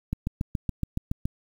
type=click train; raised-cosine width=5 ms; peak=-14 dBFS; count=9; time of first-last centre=0.13-1.255 s; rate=7.11 Hz; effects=8-bit